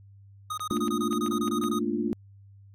square tone bursts, 1244.5 Hz, D#6, in tune, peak -31 dBFS, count 13, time 0.5-1.789 s, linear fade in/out 5 ms, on 77 ms, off 24 ms
clicks, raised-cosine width 0.3 ms, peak -27 dBFS, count 7, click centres 0.596 / 0.769 / 0.881 / 1.129 / 1.263 / 1.478 / 1.639 s
sine chord, Bb major seventh, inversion third, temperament equal with one note detuned, 216.1 / 233.1 / 293.7 / 349.2 Hz, A3 / Bb3 / D4 / F4, -31 / 0 / 0 / 0 cents, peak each -31 dBFS, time 0.71-2.13 s, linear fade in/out 0 ms
effects added 99 Hz sine -49 dBFS peak until 2.74 s + AAC 48 kbps

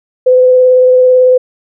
sine tone with vibrato, 507 Hz, B4, 45 cents sharp, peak -3 dBFS, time 0.26-1.38 s, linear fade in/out 10 ms, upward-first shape triangle, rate 18 Hz, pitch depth 15 cents each way, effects none

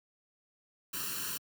white noise with comb filter, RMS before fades -37 dBFS, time 0.93-1.38 s, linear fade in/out 10 ms, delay 0.7 ms, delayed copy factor +0.85, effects high-pass 100 Hz 12 dB/octave

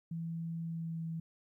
sine tone with pitch glide, 165.6 to 163.6 Hz, E3 to E3, +8 to -13 cents, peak -36 dBFS, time 0.11-1.2 s, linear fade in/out 5 ms, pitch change -21 cents, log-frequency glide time 0.63-1.05 s, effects 13-bit

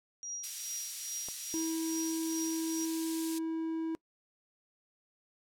sine tone with tremolo, 5730 Hz, F8, 44 cents sharp, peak -35 dBFS, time 0.23-2.85 s, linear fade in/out 0 ms, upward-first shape triangle, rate 2.4 Hz, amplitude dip 85%
white high-pass noise, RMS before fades -40 dBFS, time 0.43-3.39 s, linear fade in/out 10 ms, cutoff 3400 Hz, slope 12 dB/octave
click, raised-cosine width 1 ms, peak -32 dBFS, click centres 1.286 s
triangle tone, 324.2 Hz, E4, 29 cents flat, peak -30 dBFS, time 1.54-3.95 s, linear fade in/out 0 ms
effects noise-tail reverb RT60 0.1 s tail -23 dB re dry + low-pass 12000 Hz 12 dB/octave

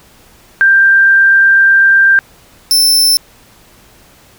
sine / sawtooth tone pair in turn, 1582 / 5321 Hz, G6 / E8, +15 / +15 cents, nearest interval octave + major sixth, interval 2100 cents, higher second, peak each -4 dBFS, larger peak neither, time 0.61-2.19 / 2.71-3.17 s, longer first, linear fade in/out 0 ms, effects pink hiss -44 dBFS RMS until 4.38 s

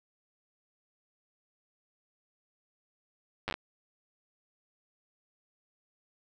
slowing click train, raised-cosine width 0.3 ms, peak -17 dBFS, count 6, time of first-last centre 3.48-3.541 s, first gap 9 ms, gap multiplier 1.15, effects none

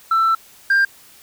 sine tone pair in turn, 1333 / 1592.6 Hz, E6 / G6, +19 / +27 cents, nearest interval minor third, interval 308 cents, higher second, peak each -11 / -9 dBFS, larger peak second, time 0.11-0.35 / 0.7-0.85 s, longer first, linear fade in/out 5 ms, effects tanh soft clip ceiling -11 dBFS + white hiss -47 dBFS RMS until 1.22 s

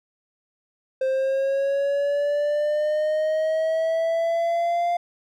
triangle linear sweep, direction up, 523.3 to 698.5 Hz, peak -18 dBFS, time 1.01-4.97 s, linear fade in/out 5 ms, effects none

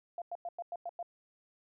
sine tone bursts, 692 Hz, F5, 16 cents flat, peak -36 dBFS, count 7, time 0.18-1.028 s, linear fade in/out 2 ms, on 38 ms, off 97 ms, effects none

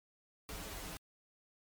pink noise with comb filter, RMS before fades -45 dBFS, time 0.49-0.97 s, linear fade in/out 0 ms, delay 8.3 ms, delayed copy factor -0.95, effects MP3 96 kbps

